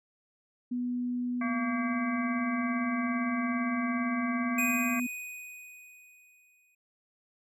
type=tone; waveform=sine; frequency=245.9 Hz; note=B3; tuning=7 cents flat; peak=-29 dBFS; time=0.71-5.07 s; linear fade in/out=10 ms
type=harmonic tone; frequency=228.3 Hz; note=A#3; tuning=36 cents flat; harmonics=1 / 3 / 5 / 7 / 9 / 10; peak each=-42 / -40 / -36 / -40 / -39 / -42 dBFS; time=1.41-5 s; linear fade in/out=5 ms
type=tone with exponential decay; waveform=square; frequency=2489 Hz; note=D#7; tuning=in tune; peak=-27 dBFS; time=4.58-6.75 s; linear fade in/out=5 ms; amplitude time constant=470 ms
effects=none